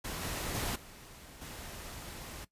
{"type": "noise with level steps", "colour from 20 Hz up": "pink", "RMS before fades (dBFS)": [-39, -37, -35, -52, -45], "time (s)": [0.04, 2.45], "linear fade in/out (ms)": 10, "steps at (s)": [0.21, 0.54, 0.75, 1.41], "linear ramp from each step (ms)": 10, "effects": ["noise-tail reverb RT60 0.1 s tail -17 dB re dry", "resampled to 32000 Hz"]}